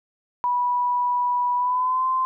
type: tone with pitch glide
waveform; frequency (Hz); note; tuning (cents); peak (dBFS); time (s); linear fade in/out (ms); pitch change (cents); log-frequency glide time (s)
sine; 980 to 1037.1; B5 to C6; -14 to -16; -19; 0.44-2.25; 0; +98; 1.56-2.06
effects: none